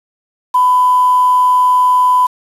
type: tone with quantisation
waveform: sine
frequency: 1000 Hz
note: B5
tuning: 21 cents sharp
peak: -7 dBFS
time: 0.54-2.27 s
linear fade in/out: 10 ms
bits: 5
effects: resampled to 32000 Hz